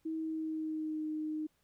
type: tone with pitch glide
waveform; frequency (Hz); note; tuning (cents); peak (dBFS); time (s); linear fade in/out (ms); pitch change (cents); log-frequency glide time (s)
sine; 320 to 308.9; D#4 to D#4; +49 to -12; -34; 0.05-1.47; 10; -61; 0.15-1.06
effects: pink hiss -75 dBFS RMS until 1.63 s